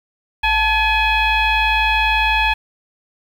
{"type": "tone with frequency modulation", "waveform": "sine", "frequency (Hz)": 1700, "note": "G#6", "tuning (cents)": 40, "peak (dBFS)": -13, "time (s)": [0.43, 2.54], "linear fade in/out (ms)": 10, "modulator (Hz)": 822, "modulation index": 1.7, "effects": ["7-bit"]}